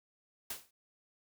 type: noise with exponential decay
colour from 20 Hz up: white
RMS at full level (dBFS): -36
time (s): 0.5-0.71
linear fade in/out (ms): 5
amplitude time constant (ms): 44
effects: none